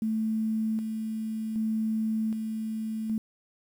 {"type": "tone with tremolo", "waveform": "sine", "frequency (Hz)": 220, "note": "A3", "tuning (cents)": 0, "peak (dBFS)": -25, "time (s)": [0.02, 3.18], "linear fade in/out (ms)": 2, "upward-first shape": "square", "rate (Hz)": 0.65, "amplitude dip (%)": 40, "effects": ["9-bit"]}